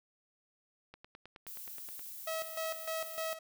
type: click train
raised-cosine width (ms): 0.3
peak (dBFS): -34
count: 11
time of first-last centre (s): 0.94-1.994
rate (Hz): 9.49
type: noise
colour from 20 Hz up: violet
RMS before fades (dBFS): -46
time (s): 1.47-3.34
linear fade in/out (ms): 0
type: tone with tremolo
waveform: sawtooth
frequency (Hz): 644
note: E5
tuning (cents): -41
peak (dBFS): -31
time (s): 2.27-3.39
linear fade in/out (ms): 5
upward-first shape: square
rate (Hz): 3.3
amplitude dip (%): 70
effects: none